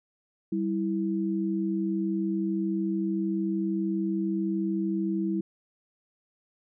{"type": "tone pair together", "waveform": "sine", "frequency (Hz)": [194.24, 327.4], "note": ["G3", "E4"], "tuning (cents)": [-16, -12], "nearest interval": "major sixth", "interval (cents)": 904, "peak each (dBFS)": -28, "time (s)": [0.52, 5.41], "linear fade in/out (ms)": 5, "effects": []}